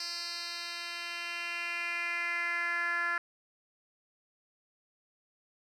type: tone with band-pass filter sweep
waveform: 10% pulse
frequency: 344.1 Hz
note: F4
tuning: 26 cents flat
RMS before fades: -35 dBFS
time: 0-3.18 s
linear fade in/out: 2 ms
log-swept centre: 4700 to 1600 Hz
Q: 3.7
effects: none